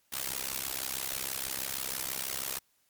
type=noise with amplitude modulation; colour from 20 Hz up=white; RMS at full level=-31 dBFS; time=0.12-2.59 s; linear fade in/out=10 ms; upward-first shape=sine; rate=66.2 Hz; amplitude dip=100%; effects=white hiss -71 dBFS RMS until 2.89 s + MP3 96 kbps